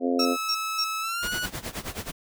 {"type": "harmonic tone", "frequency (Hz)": 87.31, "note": "F2", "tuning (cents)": 0, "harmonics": [3, 4, 5, 6, 7, 8], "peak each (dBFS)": [-24, -32, -29, -30, -37, -33], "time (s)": [0, 0.37], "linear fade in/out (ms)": 50}
{"type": "tone with pitch glide", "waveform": "sawtooth", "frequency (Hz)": [1300, 1467.7], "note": ["E6", "F#6"], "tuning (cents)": [-24, -14], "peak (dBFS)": -24, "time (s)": [0.19, 1.46], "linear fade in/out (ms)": 5, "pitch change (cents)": 210, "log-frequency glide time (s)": [1, 1.33]}
{"type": "tone bursts", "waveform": "sine", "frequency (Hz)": 5520, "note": "F8", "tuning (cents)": -21, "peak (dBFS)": -23, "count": 3, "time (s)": [0.19, 0.845], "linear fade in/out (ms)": 10, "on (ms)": 65, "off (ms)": 230}
{"type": "noise with tremolo", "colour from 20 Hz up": "pink", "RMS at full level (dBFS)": -32, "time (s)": [1.22, 2.12], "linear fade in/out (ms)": 20, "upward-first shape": "sine", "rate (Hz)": 9.4, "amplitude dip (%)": 85}
{"effects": []}